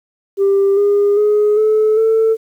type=tone with pitch steps; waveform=sine; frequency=394.8 / 406.8 / 419.2 / 432 / 445.2 Hz; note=G4 / G#4 / G#4 / A4 / A4; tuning=+12 / -36 / +16 / -32 / +20 cents; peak=-8 dBFS; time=0.37-2.37 s; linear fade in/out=50 ms; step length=400 ms; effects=tanh soft clip ceiling -7 dBFS + 8-bit